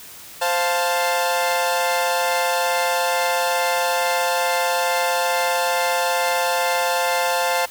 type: chord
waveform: sawtooth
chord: F major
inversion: second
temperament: equal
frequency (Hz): 523.3 / 698.5 / 880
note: C5 / F5 / A5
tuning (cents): 0 / 0 / 0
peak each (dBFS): -19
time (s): 0.41-7.66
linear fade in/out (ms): 10
effects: white hiss -40 dBFS RMS until 7.7 s